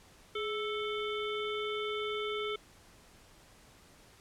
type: harmonic tone with a mistuned harmonic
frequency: 440 Hz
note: A4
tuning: in tune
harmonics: 1 / 3 / 5 / 7 / 8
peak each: -35 / -40 / -42 / -43 / -44 dBFS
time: 0.35-2.56 s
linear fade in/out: 5 ms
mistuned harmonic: 1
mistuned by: -78 cents
effects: pink hiss -59 dBFS RMS until 4.2 s + low-pass 11000 Hz 12 dB/octave